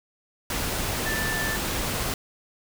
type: tone in noise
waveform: sine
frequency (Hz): 1765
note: A6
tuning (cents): +5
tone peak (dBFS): -28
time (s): 1.06-1.56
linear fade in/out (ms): 2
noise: pink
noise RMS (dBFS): -28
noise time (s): 0.5-2.14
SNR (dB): -3
effects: none